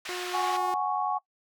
white band-pass noise, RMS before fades -38 dBFS, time 0.05-0.57 s, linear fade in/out 5 ms, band 1000 to 3500 Hz, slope 12 dB/octave
sawtooth tone, 360 Hz, F#4, 47 cents flat, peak -30 dBFS, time 0.09-0.74 s, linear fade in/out 0 ms
sine chord, F# suspended second, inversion none, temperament equal, 740 / 830.6 / 1108.7 Hz, F#5 / G#5 / C#6, 0 / 0 / 0 cents, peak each -30 dBFS, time 0.33-1.19 s, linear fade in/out 20 ms
effects noise-tail reverb RT60 0.1 s tail -22 dB re dry

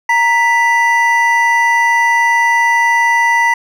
triangle tone pair together, 932.3 / 1975.5 Hz, A#5 / B6, 0 / 0 cents, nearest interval octave + minor second, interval 1300 cents, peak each -10 dBFS, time 0.09-3.54 s, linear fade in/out 5 ms, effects none

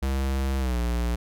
square tone with pitch glide, 67 to 59.35 Hz, C2 to A#1, +42 to +32 cents, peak -24 dBFS, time 0.02-1.16 s, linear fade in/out 10 ms, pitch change -210 cents, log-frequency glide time 0.59-0.78 s, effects none

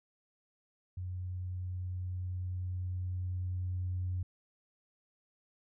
sine tone with level ramp, 91 Hz, F#2, 28 cents flat, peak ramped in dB -36 to -31 dBFS, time 0.97-4.23 s, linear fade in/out 5 ms, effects tanh soft clip ceiling -27 dBFS

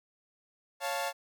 sawtooth chord, Db augmented, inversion none, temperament equal, 554.4 / 698.5 / 880 Hz, Db5 / F5 / A5, 0 / 0 / 0 cents, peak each -32 dBFS, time 0.8-1.13 s, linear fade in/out 50 ms, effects none

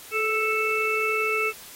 harmonic tone with a mistuned harmonic, 440 Hz, A4, in tune, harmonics 1 / 3 / 5 / 6, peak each -27 / -28 / -29 / -26 dBFS, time 0.11-1.53 s, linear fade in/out 50 ms, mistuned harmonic 1, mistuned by -25 cents, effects white hiss -44 dBFS RMS until 1.75 s + AAC 48 kbps

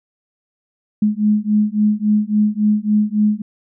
sine beating tone pair, 209.1 / 212.7 Hz, G#3 / G#3, +12 / +42 cents, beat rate 3.6 Hz, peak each -16 dBFS, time 1.02-3.42 s, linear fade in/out 5 ms, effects none

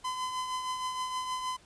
45% pulse tone with tremolo, 1018 Hz, C6, 48 cents flat, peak -30 dBFS, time 0.04-1.57 s, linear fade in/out 10 ms, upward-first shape triangle, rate 6.4 Hz, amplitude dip 50%, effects pink hiss -59 dBFS RMS until 1.65 s + resampled to 22050 Hz

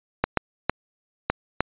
clicks, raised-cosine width 0.5 ms, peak -4 dBFS, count 5, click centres 0.24 / 0.373 / 0.696 / 1.3 / 1.606 s, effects resampled to 8000 Hz

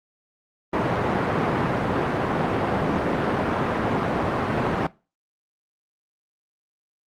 pink band-pass noise, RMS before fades -23 dBFS, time 0.73-4.87 s, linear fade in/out 5 ms, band 140 to 1400 Hz, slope 12 dB/octave, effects noise-tail reverb RT60 0.3 s tail -21 dB re dry + Opus 32 kbps

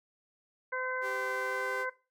harmonic tone, 512 Hz, C5, 38 cents flat, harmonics 1 / 2 / 3 / 4, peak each -38 / -38 / -35 / -40 dBFS, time 0.72-1.9 s, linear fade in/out 10 ms
sawtooth tone with pitch glide, 390.6 to 394.7 Hz, G4 to G4, -6 to +12 cents, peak -36 dBFS, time 1.01-1.86 s, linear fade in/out 50 ms, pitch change +18 cents, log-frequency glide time 1.4-1.71 s
effects noise-tail reverb RT60 0.3 s tail -18 dB re dry

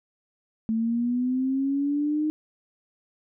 sine linear sweep, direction up, 220.4 to 308.6 Hz, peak -22 dBFS, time 0.69-2.3 s, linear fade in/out 0 ms, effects none

